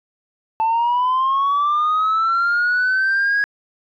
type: linear sweep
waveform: sine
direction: up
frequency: 880 to 1661.2 Hz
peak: -13 dBFS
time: 0.6-3.44 s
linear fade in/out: 0 ms
effects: tanh soft clip ceiling -13 dBFS